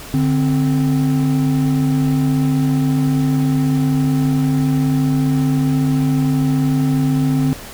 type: tone pair together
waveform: triangle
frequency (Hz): 146.82 / 261.6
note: D3 / C4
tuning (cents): 0 / 0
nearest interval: minor seventh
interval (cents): 1000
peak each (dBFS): -14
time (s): 0.14-7.53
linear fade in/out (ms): 0
effects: pink hiss -34 dBFS RMS until 7.73 s